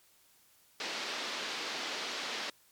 white band-pass noise, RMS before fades -38 dBFS, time 0.8-2.5 s, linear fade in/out 2 ms, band 230 to 4900 Hz, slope 24 dB/octave, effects white hiss -65 dBFS RMS until 2.71 s + MP3 96 kbps

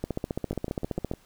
two click trains, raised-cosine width 2 ms, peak -20 / -15 dBFS, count 5 / 17, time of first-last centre 0.53-1.137 / 0.04-1.114 s, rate 6.59 / 14.9 Hz, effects pink hiss -60 dBFS RMS until 1.25 s

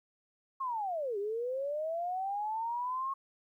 sine linear two-way sweep, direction down then up, 1094 to 392 to 1094 Hz, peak -32 dBFS, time 0.6-3.14 s, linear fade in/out 10 ms, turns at 1.18 s, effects 12-bit

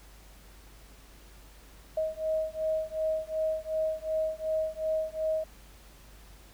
sine beating tone pair, 630 / 632.7 Hz, D#5 / D#5, +21 / +29 cents, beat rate 2.7 Hz, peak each -31 / -31 dBFS, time 1.97-5.44 s, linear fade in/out 5 ms, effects added 50 Hz sine -52 dBFS peak until 6.53 s + pink hiss -56 dBFS RMS until 6.53 s

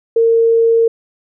sine tone, 457.8 Hz, A#4, 31 cents flat, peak -8 dBFS, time 0.16-0.88 s, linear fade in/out 5 ms, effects none

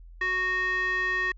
square tone with band-pass filter, 370 Hz, F#4, in tune, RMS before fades -27 dBFS, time 0.21-1.32 s, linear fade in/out 5 ms, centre 1800 Hz, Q 4.8, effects added 42 Hz sine -44 dBFS peak until 1.37 s + resampled to 16000 Hz

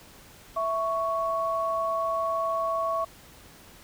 sine tone pair together, 659.3 / 1111.9 Hz, E5 / C#6, 0 / +5 cents, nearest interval major sixth, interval 905 cents, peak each -28 / -27 dBFS, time 0.56-3.05 s, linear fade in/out 10 ms, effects pink hiss -51 dBFS RMS until 3.83 s

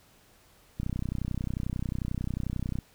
click train, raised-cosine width 5 ms, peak -19 dBFS, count 63, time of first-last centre 0.8-2.787 s, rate 31.2 Hz, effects pink hiss -60 dBFS RMS until 2.94 s

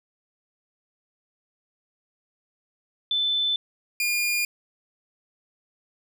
sine / sawtooth tone pair in turn, 3520 / 2420 Hz, A7 / D#7, 0 / -49 cents, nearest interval tritone, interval 649 cents, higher first, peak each -21 / -19 dBFS, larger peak second, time 3.11-3.56 / 4-4.45 s, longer neither, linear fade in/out 2 ms, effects none

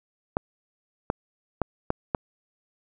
clicks, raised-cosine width 1 ms, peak -9 dBFS, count 5, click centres 0.369 / 1.101 / 1.617 / 1.904 / 2.148 s, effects none

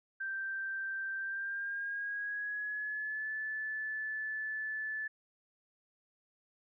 sine tone with pitch glide, 1568 to 1739.8 Hz, G6 to A6, 0 to -20 cents, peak -35 dBFS, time 0.2-5.08 s, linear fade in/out 10 ms, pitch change +180 cents, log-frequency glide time 1.18-3.3 s, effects none

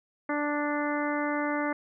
harmonic tone, 293.7 Hz, D4, in tune, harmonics 1 / 2 / 3 / 4 / 5 / 6 / 7, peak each -30 / -33 / -35 / -36 / -37 / -38 / -38 dBFS, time 0.29-1.73 s, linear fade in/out 5 ms, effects none

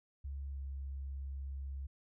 sine tone with pitch glide, 69.3 to 68.19 Hz, C#2 to C#2, 0 to -28 cents, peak -39 dBFS, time 0.24-1.87 s, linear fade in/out 10 ms, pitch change -28 cents, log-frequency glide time 0.51-0.58 s, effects none

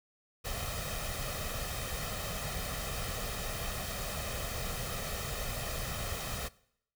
pink noise with comb filter, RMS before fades -37 dBFS, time 0.44-6.49 s, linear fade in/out 20 ms, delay 1.6 ms, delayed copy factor +0.65, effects noise-tail reverb RT60 0.7 s tail -21 dB re dry

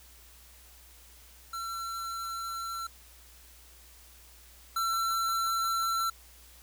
square tone pair in turn, 1352 / 1347.2 Hz, E6 / E6, +43 / +37 cents, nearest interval unison, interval 6 cents, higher first, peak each -35 / -28 dBFS, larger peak second, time 1.53-2.87 / 4.76-6.1 s, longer neither, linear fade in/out 5 ms, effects added 60 Hz sine -56 dBFS peak until 6.62 s + white hiss -56 dBFS RMS until 6.62 s

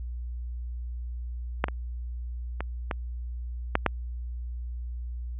clicks, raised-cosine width 0.5 ms, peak -7 / -17 / -16 / -13 / -6 / -6 dBFS, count 6, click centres 1.641 / 1.684 / 2.606 / 2.912 / 3.754 / 3.863 s, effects added 60 Hz sine -32 dBFS peak until 5.39 s + resampled to 8000 Hz

